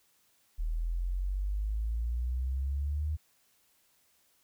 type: exponential sweep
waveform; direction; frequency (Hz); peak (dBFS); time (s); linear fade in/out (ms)
sine; up; 38.89 to 77.78; -29; 0.58-3.17; 20
effects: white hiss -69 dBFS RMS until 4.43 s